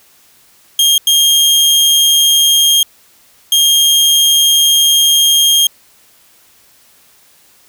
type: tone bursts at uneven times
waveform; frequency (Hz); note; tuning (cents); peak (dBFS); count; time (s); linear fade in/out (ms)
sawtooth; 3226; G7; +49; -4; 3; 0.79-0.98 / 1.07-2.83 / 3.52-5.67; 2
effects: white hiss -48 dBFS RMS until 7.68 s